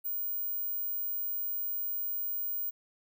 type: tone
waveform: sine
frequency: 15400 Hz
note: B9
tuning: 45 cents flat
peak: -31 dBFS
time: 0.04-2.71 s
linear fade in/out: 20 ms
effects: none